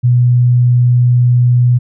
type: tone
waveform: sine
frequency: 122.8 Hz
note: B2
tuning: 9 cents flat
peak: -6 dBFS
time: 0.03-1.79 s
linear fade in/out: 20 ms
effects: none